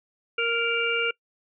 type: harmonic tone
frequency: 465.9 Hz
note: A#4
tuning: 1 cent flat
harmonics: 1 / 3 / 5 / 6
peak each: -28 / -28 / -28 / -28 dBFS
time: 0.38-1.11 s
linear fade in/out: 5 ms
effects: noise-tail reverb RT60 0.1 s tail -24 dB re dry